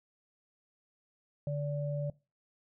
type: tone pair together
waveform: sine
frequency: 144.9 / 579 Hz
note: D3 / D5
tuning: -23 / -25 cents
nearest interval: 2 octaves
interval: 2398 cents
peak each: -32 / -37 dBFS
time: 1.47-2.1 s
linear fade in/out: 2 ms
effects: noise-tail reverb RT60 0.3 s tail -22 dB re dry